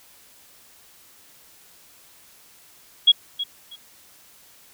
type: tone with echo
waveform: sine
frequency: 3322 Hz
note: G#7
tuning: in tune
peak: -9 dBFS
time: 3.07-3.12 s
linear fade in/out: 10 ms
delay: 320 ms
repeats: 2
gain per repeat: -14 dB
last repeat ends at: 3.76 s
effects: white hiss -52 dBFS RMS until 4.73 s